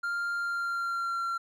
triangle tone with pitch glide, 1396.9 to 1368.2 Hz, F6 to F6, 0 to -36 cents, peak -27 dBFS, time 0.03-1.38 s, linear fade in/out 10 ms, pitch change -36 cents, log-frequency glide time 0.36-1.23 s, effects none

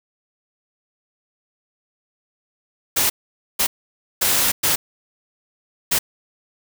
white noise bursts at uneven times, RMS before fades -18 dBFS, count 5, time 2.96-3.1 / 3.59-3.67 / 4.21-4.52 / 4.63-4.76 / 5.91-5.99 s, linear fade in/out 10 ms, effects none

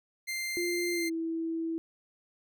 sawtooth tone, 2093 Hz, C7, in tune, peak -29 dBFS, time 0.27-1.1 s, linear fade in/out 20 ms
sine tone with pitch glide, 349.2 to 327.7 Hz, F4 to E4, 0 to -10 cents, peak -30 dBFS, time 0.57-1.78 s, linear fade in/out 0 ms, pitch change -110 cents, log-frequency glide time 0.92-1.1 s
effects none

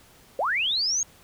sine linear sweep, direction up, 473 to 6645 Hz, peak -22 dBFS, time 0.39-1.03 s, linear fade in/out 2 ms, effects pink hiss -54 dBFS RMS until 1.23 s

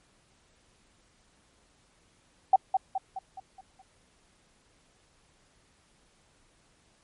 sine tone with echo, 765 Hz, G5, 42 cents flat, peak -14 dBFS, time 2.53-2.56 s, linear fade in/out 5 ms, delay 210 ms, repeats 6, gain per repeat -6 dB, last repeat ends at 3.82 s, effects pink hiss -65 dBFS RMS until 7.03 s + MP3 48 kbps

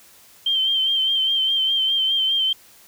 sine tone with vibrato, 3136 Hz, G7, in tune, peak -17 dBFS, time 0.46-2.53 s, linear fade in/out 5 ms, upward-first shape sine, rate 4.9 Hz, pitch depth 37 cents each way, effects white hiss -50 dBFS RMS until 2.87 s

